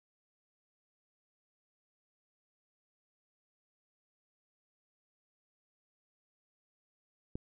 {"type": "click", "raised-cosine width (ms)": 3, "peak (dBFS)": -25, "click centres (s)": 7.355, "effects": []}